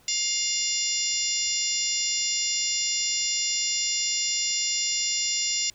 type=harmonic tone with a mistuned harmonic; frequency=704 Hz; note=F5; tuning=14 cents sharp; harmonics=3 / 4 / 5 / 6 / 7 / 8 / 9 / 10; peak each=-36 / -33 / -34 / -37 / -31 / -29 / -40 / -29 dBFS; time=0.08-5.7 s; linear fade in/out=2 ms; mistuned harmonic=10; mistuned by=+22 cents; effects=pink hiss -58 dBFS RMS until 5.74 s